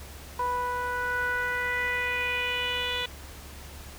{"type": "tone with low-pass filter sweep", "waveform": "10% pulse", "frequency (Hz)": 492.8, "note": "B4", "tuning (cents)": -4, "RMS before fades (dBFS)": -29, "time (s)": [0.39, 3.06], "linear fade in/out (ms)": 5, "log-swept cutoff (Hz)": [990, 3600], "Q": 4.1, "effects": ["added 71 Hz sine -44 dBFS peak until 3.98 s", "pink hiss -46 dBFS RMS until 3.98 s"]}